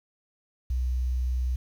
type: tone with quantisation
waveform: sine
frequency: 62.6 Hz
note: B1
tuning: 24 cents sharp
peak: -24 dBFS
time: 0.7-1.56 s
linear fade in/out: 5 ms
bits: 9
effects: none